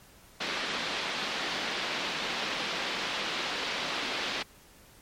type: band-pass noise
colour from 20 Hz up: white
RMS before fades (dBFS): -33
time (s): 0.4-4.43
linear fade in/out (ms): 10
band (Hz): 170 to 4100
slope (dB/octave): 24
effects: pink hiss -56 dBFS RMS until 5.01 s + MP3 64 kbps